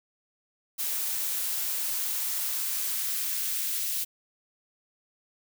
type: noise with high-pass filter sweep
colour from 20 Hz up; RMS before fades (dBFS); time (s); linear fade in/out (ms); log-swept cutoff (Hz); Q
blue; -30; 0.78-4.05; 20; 210 to 2400; 0.96
effects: none